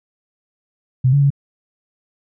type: tone with pitch steps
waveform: sine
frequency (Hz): 128.7 / 141.7 / 140.2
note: C3 / C#3 / C#3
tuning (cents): -28 / +38 / +20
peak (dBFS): -10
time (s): 1.04-1.304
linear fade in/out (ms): 10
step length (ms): 88
effects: none